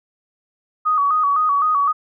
sine tone with vibrato, 1187 Hz, D6, 18 cents sharp, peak -14 dBFS, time 0.85-1.93 s, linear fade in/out 20 ms, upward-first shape square, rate 3.9 Hz, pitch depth 83 cents each way, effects none

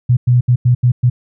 sine tone bursts at uneven times, 123.2 Hz, B2, 4 cents flat, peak -7 dBFS, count 6, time 0.09-0.17 / 0.27-0.41 / 0.48-0.56 / 0.65-0.75 / 0.83-0.92 / 1.03-1.1 s, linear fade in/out 10 ms, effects none

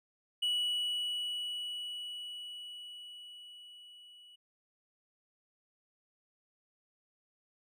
triangle tone with level ramp, 2940 Hz, F#7, 12 cents flat, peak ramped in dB -27 to -53 dBFS, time 0.42-4.36 s, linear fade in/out 10 ms, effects none

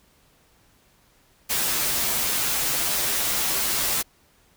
white noise with comb filter, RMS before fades -24 dBFS, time 1.49-4.03 s, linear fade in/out 20 ms, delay 11 ms, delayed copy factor -0.95, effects pink hiss -60 dBFS RMS until 4.56 s

